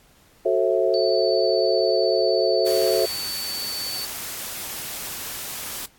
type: chord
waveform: sine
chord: F# half-diminished seventh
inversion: none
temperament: equal with one note detuned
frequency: 370 / 440 / 536.4 / 659.3 Hz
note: F#4 / A4 / C5 / E5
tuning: 0 / 0 / +43 / 0 cents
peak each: -23 dBFS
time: 0.45-3.06 s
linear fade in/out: 10 ms
type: tone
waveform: sine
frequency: 4508 Hz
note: C#8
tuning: 28 cents sharp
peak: -28 dBFS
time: 0.94-4.05 s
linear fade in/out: 0 ms
type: noise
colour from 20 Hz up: white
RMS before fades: -32 dBFS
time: 2.66-5.86 s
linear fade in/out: 5 ms
effects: pink hiss -56 dBFS RMS until 5.98 s + AAC 64 kbps